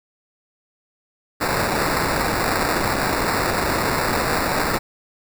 white noise with sample-and-hold, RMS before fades -21 dBFS, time 1.4-4.79 s, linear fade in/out 20 ms, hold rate 3150 Hz, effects none

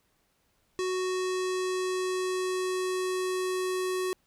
square tone with low-pass filter sweep, 370 Hz, F#4, in tune, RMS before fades -30 dBFS, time 0.79-4.13 s, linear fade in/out 0 ms, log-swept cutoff 7300 to 11000 Hz, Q 1.4, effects pink hiss -71 dBFS RMS until 4.26 s

